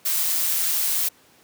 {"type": "noise with amplitude modulation", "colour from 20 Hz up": "blue", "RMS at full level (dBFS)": -21, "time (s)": [0.05, 1.09], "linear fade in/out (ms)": 10, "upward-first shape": "sine", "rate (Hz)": 165, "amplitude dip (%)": 35, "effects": ["pink hiss -55 dBFS RMS until 1.43 s", "high-pass 150 Hz 12 dB/octave"]}